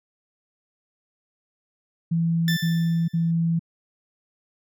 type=tone bursts; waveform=sine; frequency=166.4 Hz; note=E3; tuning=17 cents sharp; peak=-19 dBFS; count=3; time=2.11-3.594 s; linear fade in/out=10 ms; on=460 ms; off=52 ms
type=tone with exponential decay; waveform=20% pulse; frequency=1767 Hz; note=A6; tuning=7 cents sharp; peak=-18 dBFS; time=2.48-3.31 s; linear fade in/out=1 ms; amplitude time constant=180 ms
effects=none